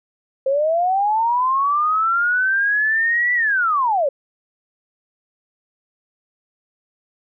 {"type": "linear two-way sweep", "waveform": "sine", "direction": "up then down", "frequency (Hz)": [523.3, 1975.5, 523.3], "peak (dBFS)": -15, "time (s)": [0.46, 4.09], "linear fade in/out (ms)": 5, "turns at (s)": 3.34, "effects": []}